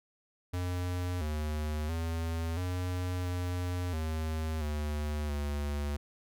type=tone with pitch steps; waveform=square; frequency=89.6 / 76.1 / 82.3 / 90.4 / 89.5 / 79.1 / 74.8 / 72.6 Hz; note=F2 / D#2 / E2 / F#2 / F2 / D#2 / D2 / D2; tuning=+45 / -38 / -2 / -40 / +43 / +29 / +32 / -19 cents; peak=-32 dBFS; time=0.53-5.97 s; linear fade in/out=10 ms; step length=680 ms; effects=none